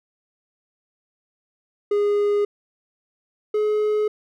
triangle tone pair in turn, 411.1 / 423.9 Hz, G#4 / G#4, -18 / +35 cents, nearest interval minor second, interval 53 cents, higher second, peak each -15 / -16 dBFS, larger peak first, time 1.91-2.45 / 3.54-4.08 s, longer neither, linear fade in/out 5 ms, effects none

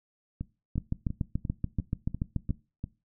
two click trains, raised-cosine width 5 ms, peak -16 / -21 dBFS, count 13 / 8, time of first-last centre 0.78-2.507 / 0.41-2.841 s, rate 6.95 / 2.88 Hz, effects noise-tail reverb RT60 0.3 s tail -20 dB re dry

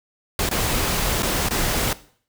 pink noise with dropouts, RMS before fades -22 dBFS, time 0.39-1.93 s, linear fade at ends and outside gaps 2 ms, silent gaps 0.49-0.512 / 1.223-1.23 / 1.487-1.508 s, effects noise-tail reverb RT60 0.5 s tail -17 dB re dry

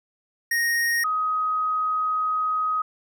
square / sine tone pair in turn, 1864.7 / 1258.6 Hz, A#6 / D#6, 0 / +19 cents, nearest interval perfect fifth, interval 681 cents, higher first, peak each -21 dBFS, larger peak neither, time 0.51-1.04 / 1.04-2.82 s, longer second, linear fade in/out 5 ms, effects none

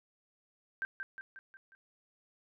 sine tone with echo, 1568 Hz, G6, in tune, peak -32 dBFS, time 0.82-0.85 s, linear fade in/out 0 ms, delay 180 ms, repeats 5, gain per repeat -5 dB, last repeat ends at 1.75 s, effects none

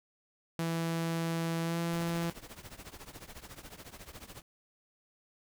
sawtooth tone with pitch glide, 165.6 to 168.79 Hz, E3 to E3, +8 to +41 cents, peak -27 dBFS, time 0.59-2.3 s, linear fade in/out 0 ms, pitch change +33 cents, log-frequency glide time 1.63-1.78 s
pink noise with tremolo, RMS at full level -45 dBFS, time 1.93-4.42 s, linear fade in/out 2 ms, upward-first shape triangle, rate 14 Hz, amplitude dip 90%
effects none

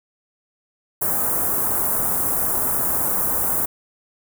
white band-stop noise, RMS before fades -21 dBFS, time 1.01-3.66 s, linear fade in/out 10 ms, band 1300 to 9700 Hz, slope 24 dB/octave, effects none

